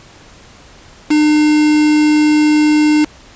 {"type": "tone with quantisation", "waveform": "triangle", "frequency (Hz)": 302.5, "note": "D#4", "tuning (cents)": -49, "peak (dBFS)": -6, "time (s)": [1.1, 3.05], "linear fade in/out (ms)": 10, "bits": 3, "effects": ["pink hiss -41 dBFS RMS until 3.35 s", "resampled to 16000 Hz"]}